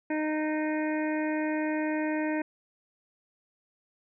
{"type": "harmonic tone", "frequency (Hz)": 308, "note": "D#4", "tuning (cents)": -17, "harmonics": [1, 2, 3, 5, 6, 7, 8], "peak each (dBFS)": [-28, -34, -38, -41, -39, -44, -44], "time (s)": [0.1, 2.42], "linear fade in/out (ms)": 5, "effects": []}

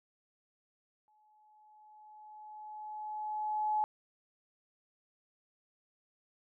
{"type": "tone with exponential growth", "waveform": "sine", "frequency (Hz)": 852, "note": "G#5", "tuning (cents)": 44, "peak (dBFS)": -27, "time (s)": [1.08, 3.84], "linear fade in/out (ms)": 0, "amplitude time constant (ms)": 600, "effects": []}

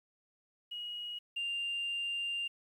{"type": "tone pair in turn", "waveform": "sine", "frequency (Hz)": [2896, 2793], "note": ["F#7", "F7"], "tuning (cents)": [-38, -1], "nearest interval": "minor second", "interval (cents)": 63, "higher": "first", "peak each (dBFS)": [-38, -32], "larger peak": "second", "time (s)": [[0.71, 1.19], [1.36, 2.48]], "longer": "second", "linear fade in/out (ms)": 10, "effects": ["tanh soft clip ceiling -30 dBFS", "11-bit"]}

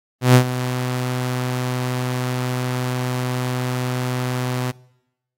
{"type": "tone with ADSR envelope", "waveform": "sawtooth", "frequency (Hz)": 125.9, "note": "B2", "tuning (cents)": 34, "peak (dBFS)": -3, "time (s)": [0.21, 4.72], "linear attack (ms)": 140, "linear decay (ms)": 84, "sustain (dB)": -14, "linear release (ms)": 18, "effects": ["noise-tail reverb RT60 0.9 s tail -23 dB re dry", "AAC 48 kbps"]}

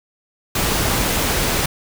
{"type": "noise", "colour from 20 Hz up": "pink", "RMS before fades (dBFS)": -19, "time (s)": [0.55, 1.66], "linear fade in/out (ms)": 5, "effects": []}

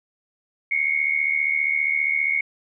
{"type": "tone pair together", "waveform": "sine", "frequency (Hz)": [2154, 2229], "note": ["C7", "C#7"], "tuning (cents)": [50, 9], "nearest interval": "minor second", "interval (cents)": 59, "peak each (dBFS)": -22, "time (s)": [0.71, 2.41], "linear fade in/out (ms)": 5, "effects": []}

